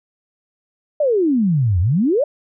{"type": "exponential two-way sweep", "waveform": "sine", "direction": "down then up", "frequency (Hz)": [622.3, 82.3, 622.3], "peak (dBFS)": -13, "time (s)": [1, 2.24], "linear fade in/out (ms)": 5, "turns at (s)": 1.8, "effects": []}